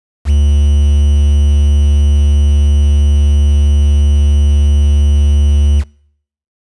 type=tone with quantisation; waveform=triangle; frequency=72.3 Hz; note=D2; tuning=27 cents flat; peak=-4 dBFS; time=0.25-5.84 s; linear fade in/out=50 ms; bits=5; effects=noise-tail reverb RT60 0.7 s tail -26 dB re dry + resampled to 24000 Hz